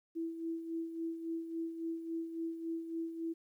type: tone with tremolo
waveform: sine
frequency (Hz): 329.6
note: E4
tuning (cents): 0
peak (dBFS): -34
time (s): 0.15-3.34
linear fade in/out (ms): 20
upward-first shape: sine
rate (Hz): 3.6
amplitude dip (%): 60
effects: 12-bit